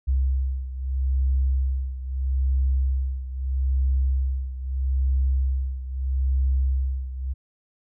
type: beating tone pair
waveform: sine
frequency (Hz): 65.8 / 66.58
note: C2 / C2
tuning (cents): +10 / +31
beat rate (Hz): 0.78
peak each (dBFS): -21 / -25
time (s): 0.07-7.34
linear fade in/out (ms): 20
effects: tanh soft clip ceiling -14 dBFS